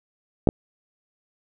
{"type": "clicks", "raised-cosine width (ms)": 2, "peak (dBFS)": -4, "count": 2, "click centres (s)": [0.473, 0.489], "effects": []}